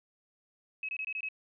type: tone bursts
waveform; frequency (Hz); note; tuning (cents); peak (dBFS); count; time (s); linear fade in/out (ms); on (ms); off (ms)
sine; 2565; E7; -48; -33; 6; 0.83-1.287; 2; 57; 23
effects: none